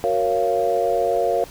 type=chord; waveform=sine; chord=Gb major seventh; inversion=none; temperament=equal with one note detuned; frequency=370 / 466.2 / 554.4 / 690 Hz; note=Gb4 / Bb4 / Db5 / F5; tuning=0 / 0 / 0 / -21 cents; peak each=-27 / -22 / -23 / -21 dBFS; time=0.04-1.44 s; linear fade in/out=0 ms; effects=pink hiss -42 dBFS RMS until 1.5 s